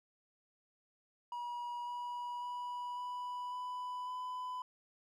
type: tone with pitch steps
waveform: triangle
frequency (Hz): 963 / 970.8 / 978.7 / 986.6 / 994.7 / 1002.7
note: B5 / B5 / B5 / B5 / B5 / B5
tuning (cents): -44 / -30 / -16 / -2 / +12 / +26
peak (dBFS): -37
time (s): 1.32-4.62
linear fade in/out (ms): 2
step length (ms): 550
effects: none